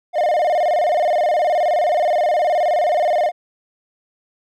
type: tone with vibrato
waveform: triangle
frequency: 657 Hz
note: E5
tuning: 6 cents flat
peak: -12 dBFS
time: 0.13-3.32 s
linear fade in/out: 50 ms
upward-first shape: square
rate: 19 Hz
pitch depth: 140 cents each way
effects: none